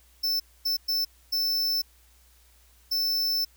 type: tone bursts at uneven times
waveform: square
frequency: 5300 Hz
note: E8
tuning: 9 cents sharp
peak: -24 dBFS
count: 5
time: 0.23-0.4 / 0.65-0.77 / 0.88-1.05 / 1.32-1.82 / 2.91-3.45 s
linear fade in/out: 10 ms
effects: added 60 Hz sine -58 dBFS peak until 3.56 s + white hiss -61 dBFS RMS until 3.56 s